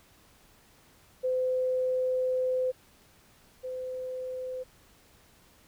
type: tone pair in turn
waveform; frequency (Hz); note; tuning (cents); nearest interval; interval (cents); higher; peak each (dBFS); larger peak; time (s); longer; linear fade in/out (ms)
sine; 511 / 511; C5 / C5; -41 / -41; unison; 0; neither; -25 / -33; first; 1.23-2.72 / 3.63-4.64; first; 20
effects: pink hiss -60 dBFS RMS until 5.67 s